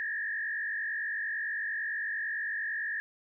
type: tone with frequency modulation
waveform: sine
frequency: 1760 Hz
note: A6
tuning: in tune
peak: -31 dBFS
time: 0-3 s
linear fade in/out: 0 ms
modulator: 48.9 Hz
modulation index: 1.9
effects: none